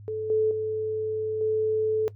sine tone with level steps, 434.9 Hz, A4, 20 cents flat, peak -27 / -19 / -25 / -21 dBFS, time 0.08-2.08 s, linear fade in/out 0 ms, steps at 0.3 / 0.51 / 1.41 s, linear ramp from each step 2 ms, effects noise-tail reverb RT60 0.1 s tail -19 dB re dry + added 103 Hz sine -42 dBFS peak until 2.15 s

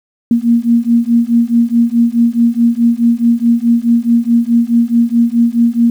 sine beating tone pair, 232.2 / 236.9 Hz, A#3 / A#3, -7 / +28 cents, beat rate 4.7 Hz, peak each -11 dBFS, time 0.31-5.9 s, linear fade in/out 2 ms, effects 7-bit

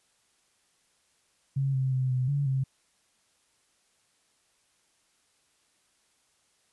sine tone with pitch steps, 136.5 / 131.8 / 129.7 / 127.5 / 142.1 / 133.2 Hz, C#3 / C3 / C3 / C3 / C#3 / C3, -26 / +13 / -15 / -44 / +43 / +31 cents, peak -24 dBFS, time 1.56-2.64 s, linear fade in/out 10 ms, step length 180 ms, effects white hiss -69 dBFS RMS until 6.72 s + resampled to 24000 Hz

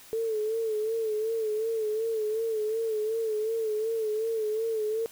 sine tone with vibrato, 440 Hz, A4, in tune, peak -26 dBFS, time 0.13-5.06 s, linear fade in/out 0 ms, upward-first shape sine, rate 2.7 Hz, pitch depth 62 cents each way, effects white hiss -51 dBFS RMS until 5.11 s

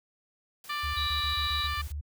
white noise, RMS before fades -49 dBFS, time 0.64-1.92 s, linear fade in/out 2 ms
harmonic tone, 590 Hz, D5, 8 cents sharp, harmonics 2 / 3 / 4 / 5 / 6 / 7 / 8, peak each -33 / -37 / -39 / -41 / -43 / -44 / -45 dBFS, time 0.69-1.82 s, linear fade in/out 10 ms
sine tone bursts, 73.42 Hz, D2, in tune, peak -32 dBFS, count 9, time 0.83-2.012 s, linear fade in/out 10 ms, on 110 ms, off 24 ms
sine tone with tremolo, 3895 Hz, B7, 25 cents flat, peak -29 dBFS, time 0.96-1.68 s, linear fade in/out 20 ms, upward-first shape triangle, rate 19 Hz, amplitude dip 25%
effects none

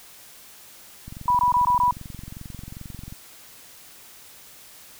click train, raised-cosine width 5 ms, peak -25 dBFS, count 47, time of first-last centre 1.08-3.124 s, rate 22.5 Hz
sine tone bursts, 983 Hz, B5, 8 cents flat, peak -16 dBFS, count 5, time 1.28-1.91 s, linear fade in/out 2 ms, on 110 ms, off 20 ms
effects white hiss -47 dBFS RMS until 4.99 s

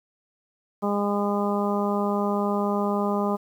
harmonic tone, 203.7 Hz, G#3, 33 cents flat, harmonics 1 / 2 / 3 / 4 / 5 / 6, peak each -25 / -28 / -30 / -31 / -32 / -33 dBFS, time 0.82-3.37 s, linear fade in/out 20 ms, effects 9-bit

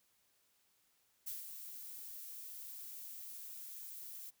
violet noise with ADSR envelope, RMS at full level -42 dBFS, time 1.26-4.31 s, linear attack 16 ms, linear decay 150 ms, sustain -7 dB, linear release 20 ms, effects white hiss -75 dBFS RMS until 4.4 s

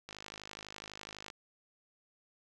click train, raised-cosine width 0.2 ms, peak -27 dBFS, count 64, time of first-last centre 0.09-1.302 s, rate 52 Hz, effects none

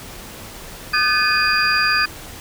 sine tone cluster, 1216 / 1528 / 1725 / 2483 / 4782 Hz, D#6 / G6 / A6 / D#7 / D8, -40 / -45 / -35 / -4 / +30 cents, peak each -21 dBFS, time 0.93-2.06 s, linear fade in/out 10 ms, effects pink hiss -36 dBFS RMS until 2.4 s

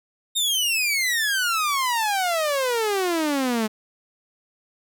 sawtooth exponential sweep, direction down, 3729 to 211.4 Hz, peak -17 dBFS, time 0.35-3.68 s, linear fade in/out 20 ms, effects none

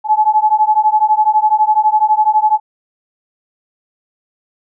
sine beating tone pair, 852 / 864 Hz, G#5 / A5, +44 / -32 cents, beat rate 12 Hz, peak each -12 dBFS, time 0.04-2.6 s, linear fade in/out 50 ms, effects none

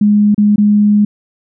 sine tone with dropouts, 207.7 Hz, G#3, in tune, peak -6 dBFS, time 0.01-1.05 s, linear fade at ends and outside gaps 5 ms, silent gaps 0.346-0.379 / 0.56-0.58 s, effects none

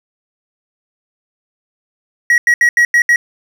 triangle tone bursts at uneven times, 1909 Hz, A#6, 41 cents sharp, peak -5 dBFS, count 6, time 2.3-2.38 / 2.47-2.54 / 2.61-2.69 / 2.77-2.85 / 2.94-3.02 / 3.09-3.16 s, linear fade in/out 2 ms, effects none

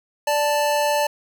square tone pair together, 587.3 / 880 Hz, D5 / A5, 0 / 0 cents, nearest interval perfect fifth, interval 700 cents, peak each -21 / -22 dBFS, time 0.27-1.07 s, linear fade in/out 5 ms, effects none

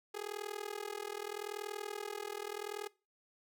sawtooth tone with amplitude modulation, 415.3 Hz, G#4, in tune, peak -32 dBFS, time 0.14-2.88 s, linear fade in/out 10 ms, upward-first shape sine, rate 40.8 Hz, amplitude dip 100%, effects noise-tail reverb RT60 0.3 s tail -22 dB re dry

